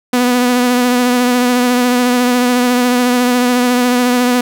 sawtooth tone with vibrato, 246.9 Hz, B3, in tune, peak -6 dBFS, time 0.13-4.41 s, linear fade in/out 5 ms, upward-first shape triangle, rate 14 Hz, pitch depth 30 cents each way, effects none

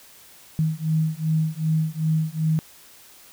sine beating tone pair, 156.8 / 159.4 Hz, D#3 / D#3, +14 / +42 cents, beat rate 2.6 Hz, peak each -23 dBFS, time 0.59-2.59 s, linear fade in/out 0 ms, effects white hiss -49 dBFS RMS until 3.32 s

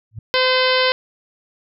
sine tone with exponential growth, 110 Hz, A2, in tune, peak -23 dBFS, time 0.11-0.19 s, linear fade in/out 5 ms, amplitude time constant 16 ms
harmonic tone, 513 Hz, C5, 34 cents flat, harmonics 1 / 2 / 3 / 4 / 5 / 6 / 7 / 8 / 9 / 10, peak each -18 / -22 / -23 / -23 / -26 / -23 / -27 / -26 / -27 / -29 dBFS, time 0.34-0.92 s, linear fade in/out 0 ms
effects none

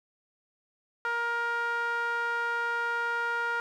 sawtooth tone with band-pass filter, 470.4 Hz, A#4, 16 cents sharp, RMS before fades -30 dBFS, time 1.05-3.6 s, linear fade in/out 0 ms, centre 1300 Hz, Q 4.4, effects none

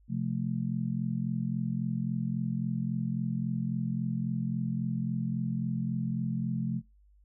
sine chord, F major, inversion second, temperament just, 130.96 / 174.61 / 218.3 Hz, C3 / F3 / A3, +2 / 0 / -13 cents, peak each -33 dBFS, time 0.08-6.82 s, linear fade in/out 50 ms, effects noise-tail reverb RT60 0.2 s tail -24 dB re dry + added 50 Hz sine -58 dBFS peak until 7.24 s

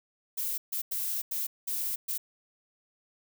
violet noise bursts at uneven times, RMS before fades -32 dBFS, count 6, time 0.37-0.58 / 0.72-0.82 / 0.91-1.22 / 1.31-1.47 / 1.67-1.96 / 2.08-2.18 s, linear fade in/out 10 ms, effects none

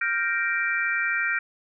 sine chord, G minor seventh, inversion third, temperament equal, 1396.9 / 1568 / 1864.7 / 2349 Hz, F6 / G6 / Bb6 / D7, 0 / 0 / 0 / 0 cents, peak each -28 dBFS, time 0.01-1.39 s, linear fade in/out 5 ms, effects none

